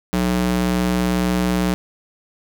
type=tone with high-pass filter; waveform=square; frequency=61 Hz; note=B1; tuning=21 cents flat; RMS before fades=-19 dBFS; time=0.13-1.74 s; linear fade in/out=0 ms; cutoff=150 Hz; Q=1.4; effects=none